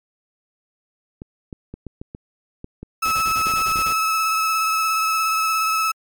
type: clicks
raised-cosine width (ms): 3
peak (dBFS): -20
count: 12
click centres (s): 1.219 / 1.528 / 1.74 / 1.867 / 2.015 / 2.149 / 2.644 / 2.83 / 3.469 / 3.538 / 3.758 / 3.79
type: tone with vibrato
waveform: 35% pulse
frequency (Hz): 1300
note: E6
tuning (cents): -24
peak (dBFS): -16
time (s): 3.02-5.92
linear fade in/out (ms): 10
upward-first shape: triangle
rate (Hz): 17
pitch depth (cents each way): 22
type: noise bursts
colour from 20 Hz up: pink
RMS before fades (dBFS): -33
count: 9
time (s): 3.05-3.928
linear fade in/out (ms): 5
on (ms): 70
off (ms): 31
effects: MP3 96 kbps